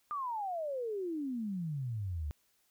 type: exponential sweep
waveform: sine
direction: down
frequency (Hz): 1224 to 70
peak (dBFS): -34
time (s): 0.11-2.31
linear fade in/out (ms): 0
effects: white hiss -73 dBFS RMS until 2.7 s